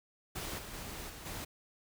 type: noise with level steps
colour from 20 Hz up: pink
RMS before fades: -40 / -46 / -44 / -48 / -42 dBFS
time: 0.35-1.45 s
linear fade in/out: 10 ms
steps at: 0.58 / 0.73 / 1.09 / 1.25 s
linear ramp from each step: 10 ms
effects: none